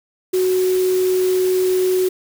sine tone in noise, 370 Hz, F#4, in tune, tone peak -14 dBFS, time 0.33-2.09 s, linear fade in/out 10 ms, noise white, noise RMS -31 dBFS, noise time 0.33-2.09 s, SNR +14 dB, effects none

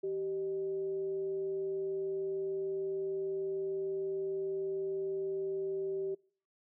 sine tone with frequency modulation, 387.1 Hz, G4, 22 cents flat, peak -32 dBFS, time 0.03-6.15 s, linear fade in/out 10 ms, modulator 225 Hz, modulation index 0.25, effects noise-tail reverb RT60 0.5 s tail -25 dB re dry + high-pass 200 Hz 12 dB/octave

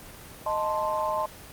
sine chord, A diminished, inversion second, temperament equal, 622.3 / 880 / 1046.5 Hz, Eb5 / A5 / C6, 0 / 0 / 0 cents, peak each -29 dBFS, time 0.46-1.26 s, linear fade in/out 5 ms, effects pink hiss -45 dBFS RMS until 1.52 s + Opus 24 kbps

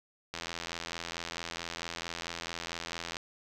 click train, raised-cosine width 0.2 ms, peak -19 dBFS, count 240, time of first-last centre 0.34-3.168 s, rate 84.5 Hz, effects 10-bit

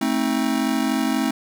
square chord, A diminished, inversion none, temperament just, 220 / 264 / 316.8 Hz, A3 / C4 / Eb4, 0 / +16 / +31 cents, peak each -25 / -23 / -26 dBFS, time 0.01-1.31 s, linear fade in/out 5 ms, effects none

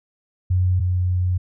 sine tone pair in turn, 91.3 / 90.56 Hz, F#2 / F#2, -23 / -37 cents, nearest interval unison, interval 14 cents, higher first, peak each -15 / -17 dBFS, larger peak first, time 0.5-0.8 / 0.8-1.38 s, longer second, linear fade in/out 10 ms, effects none

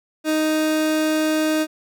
30% pulse tone, 311.1 Hz, D#4, in tune, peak -15 dBFS, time 0.24-1.67 s, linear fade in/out 50 ms, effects none

